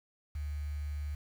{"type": "tone with quantisation", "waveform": "sine", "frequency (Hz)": 73.42, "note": "D2", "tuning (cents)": 0, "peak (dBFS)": -34, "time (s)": [0.35, 1.15], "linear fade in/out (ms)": 5, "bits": 9, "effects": []}